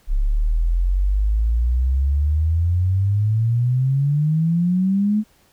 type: exponential sweep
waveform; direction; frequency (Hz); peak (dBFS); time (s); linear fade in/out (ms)
sine; up; 33.59 to 217; -15; 0.07-5.24; 50
effects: pink hiss -57 dBFS RMS until 5.52 s